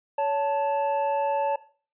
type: tone pair together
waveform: triangle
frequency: 562.2 / 880 Hz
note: C#5 / A5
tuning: +24 / 0 cents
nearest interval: minor sixth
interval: 776 cents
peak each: -24 / -23 dBFS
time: 0.18-1.56 s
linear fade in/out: 5 ms
effects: noise-tail reverb RT60 0.4 s tail -17 dB re dry + resampled to 8000 Hz